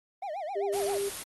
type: tone with vibrato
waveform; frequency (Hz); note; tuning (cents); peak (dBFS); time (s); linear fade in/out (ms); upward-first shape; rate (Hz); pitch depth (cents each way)
triangle; 698.5; F5; 0; -31; 0.22-0.98; 5; sine; 7.6; 270
type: tone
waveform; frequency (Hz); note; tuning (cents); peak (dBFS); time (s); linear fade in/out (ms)
sine; 399.3; G4; +32; -28; 0.55-1.1; 20
type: noise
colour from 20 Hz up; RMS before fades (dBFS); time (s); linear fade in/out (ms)
white; -36; 0.72-1.24; 20
effects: Opus 32 kbps